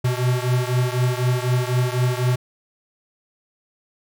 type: beating tone pair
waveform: square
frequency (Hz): 123.47 / 127.47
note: B2 / C3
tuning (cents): 0 / -45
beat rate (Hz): 4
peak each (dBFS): -21 / -23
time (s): 0.04-2.36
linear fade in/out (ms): 10
effects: none